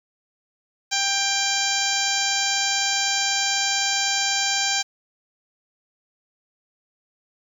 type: harmonic tone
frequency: 791 Hz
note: G5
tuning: 15 cents sharp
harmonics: 1 / 2 / 3 / 4 / 5 / 6 / 7 / 8 / 9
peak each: -29 / -29 / -29 / -29 / -29 / -29 / -29 / -29 / -29 dBFS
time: 0.91-4.83 s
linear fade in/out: 20 ms
effects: 8-bit